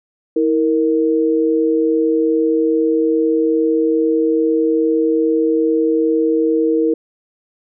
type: tone pair together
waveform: sine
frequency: 322.1 / 464.5 Hz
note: E4 / A#4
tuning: -40 / -6 cents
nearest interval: tritone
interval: 634 cents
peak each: -15 dBFS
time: 0.36-6.94 s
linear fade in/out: 5 ms
effects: none